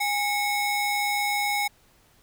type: ring-modulated tone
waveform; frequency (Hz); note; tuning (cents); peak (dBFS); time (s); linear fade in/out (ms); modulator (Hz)
45% pulse; 1503; F#6; +27; -20; 0-1.68; 10; 682
effects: pink hiss -60 dBFS RMS until 2.22 s